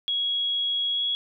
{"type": "tone with pitch glide", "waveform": "sine", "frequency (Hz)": [3322, 3341], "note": ["G#7", "G#7"], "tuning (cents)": [0, 10], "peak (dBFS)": -23, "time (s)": [0.08, 1.15], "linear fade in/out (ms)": 0, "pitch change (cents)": 10, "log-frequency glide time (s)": [0.91, 1.02], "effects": []}